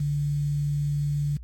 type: tone with quantisation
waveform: sine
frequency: 145.5 Hz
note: D3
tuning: 16 cents flat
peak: -23 dBFS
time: 0-1.37 s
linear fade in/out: 5 ms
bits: 8
effects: added 60 Hz sine -38 dBFS peak until 1.43 s + AAC 64 kbps